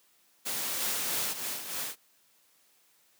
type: noise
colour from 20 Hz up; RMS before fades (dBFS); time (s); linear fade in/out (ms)
white; -33; 0.45-1.34; 20
type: noise with tremolo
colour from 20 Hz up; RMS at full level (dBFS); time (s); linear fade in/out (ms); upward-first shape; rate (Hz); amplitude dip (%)
white; -34; 0.78-1.96; 50; sine; 3.2; 55
effects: white hiss -66 dBFS RMS until 3.19 s + high-pass 150 Hz 12 dB/octave